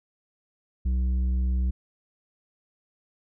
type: tone with tanh clipping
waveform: sine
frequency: 63 Hz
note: B1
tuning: 35 cents sharp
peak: -23 dBFS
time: 0.85-1.71 s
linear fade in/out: 10 ms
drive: 7 dB
effects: none